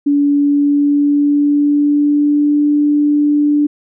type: tone with pitch glide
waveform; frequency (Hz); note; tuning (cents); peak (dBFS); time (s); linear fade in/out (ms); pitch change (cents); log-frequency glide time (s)
sine; 286.6 to 293.8; D4 to D4; -42 to +1; -9; 0.06-3.67; 10; +43; 0.36-2.65
effects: none